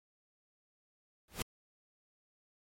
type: noise with exponential growth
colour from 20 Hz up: pink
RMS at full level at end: -32 dBFS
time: 1.28-1.42 s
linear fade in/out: 1 ms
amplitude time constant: 30 ms
effects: MP3 64 kbps